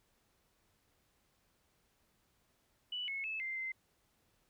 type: tone with pitch steps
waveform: sine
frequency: 2963 / 2188 / 2609 / 2088 / 2073 Hz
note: F#7 / C#7 / E7 / C7 / C7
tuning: +2 / -23 / -18 / -4 / -17 cents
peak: -37 dBFS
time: 2.92-3.72 s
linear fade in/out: 5 ms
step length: 160 ms
effects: pink hiss -75 dBFS RMS until 4.49 s